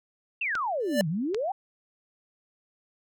sine exponential two-way sweep, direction down then up, 2794 to 147.8 to 818 Hz, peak -26 dBFS, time 0.41-1.52 s, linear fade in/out 5 ms, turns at 1.08 s
clicks, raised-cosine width 0.2 ms, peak -17 dBFS, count 2, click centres 0.553 / 1.346 s
square tone with exponential growth, 587.3 Hz, D5, in tune, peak -19 dBFS, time 0.8-1.01 s, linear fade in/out 1 ms, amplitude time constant 44 ms
effects none

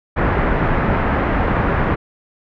pink low-pass noise, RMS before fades -17 dBFS, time 0.16-1.96 s, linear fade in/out 20 ms, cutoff 1900 Hz, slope 24 dB/octave, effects none

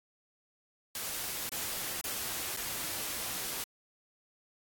white noise with dropouts, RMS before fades -37 dBFS, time 0.95-3.64 s, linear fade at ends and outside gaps 2 ms, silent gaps 1.493-1.518 / 2.012-2.04 / 2.565-2.571 s, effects AAC 64 kbps

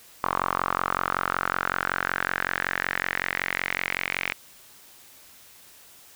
sawtooth tone with band-pass filter sweep, 45.34 Hz, F#1, 34 cents flat, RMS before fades -28 dBFS, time 0.23-4.33 s, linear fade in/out 10 ms, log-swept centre 1100 to 2300 Hz, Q 4.4, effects white hiss -51 dBFS RMS until 6.15 s

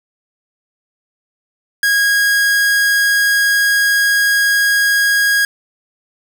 45% pulse tone, 1641 Hz, G#6, 21 cents flat, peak -11 dBFS, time 1.83-5.45 s, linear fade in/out 2 ms, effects none

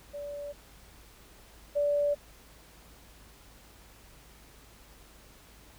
sine tone pair in turn, 577 / 580.3 Hz, D5 / D5, -31 / -21 cents, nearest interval unison, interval 10 cents, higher second, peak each -36 / -24 dBFS, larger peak second, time 0.13-0.53 / 1.75-2.15 s, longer neither, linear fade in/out 20 ms, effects added 53 Hz sine -57 dBFS peak until 5.78 s + pink hiss -56 dBFS RMS until 5.78 s

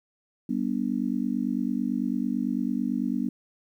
sine chord, G major, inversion none, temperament just, 196 / 245 / 294 Hz, G3 / B3 / D4, 0 / -14 / +2 cents, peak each -30 / -27 / -31 dBFS, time 0.49-3.29 s, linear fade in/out 5 ms, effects 10-bit

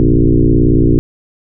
sine tone with frequency modulation, 133.7 Hz, C3, 38 cents sharp, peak -6 dBFS, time 0-0.99 s, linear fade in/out 0 ms, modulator 58.3 Hz, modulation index 4.1, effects none

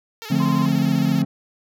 5% pulse tone with vibrato, 440.5 Hz, A4, 2 cents sharp, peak -21 dBFS, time 0.22-1.22 s, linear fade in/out 0 ms, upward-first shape square, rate 15 Hz, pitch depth 61 cents each way
triangle chord, D minor seventh, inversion none, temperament just, 146.83 / 176.2 / 220.2 / 264.3 Hz, D3 / F3 / A3 / C4, 0 / +16 / +2 / +18 cents, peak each -20 dBFS, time 0.3-1.25 s, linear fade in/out 10 ms
sine tone, 1039 Hz, C6, 12 cents flat, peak -26 dBFS, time 0.4-0.66 s, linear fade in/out 2 ms
effects none

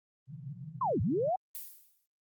white band-pass noise, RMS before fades -44 dBFS, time 0.27-1.32 s, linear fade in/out 50 ms, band 120 to 170 Hz, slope 96 dB/octave
sine linear two-way sweep, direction down then up, 1108.7 to 82.41 to 772 Hz, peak -27 dBFS, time 0.81-1.36 s, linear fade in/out 5 ms, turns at 1.01 s
violet noise with exponential decay, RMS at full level -38 dBFS, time 1.55-2.06 s, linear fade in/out 0 ms, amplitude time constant 110 ms
effects Opus 24 kbps

